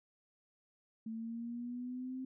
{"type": "linear sweep", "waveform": "sine", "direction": "up", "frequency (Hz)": [221.5, 261.6], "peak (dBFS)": -39, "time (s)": [1.06, 2.25], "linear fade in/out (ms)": 5, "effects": []}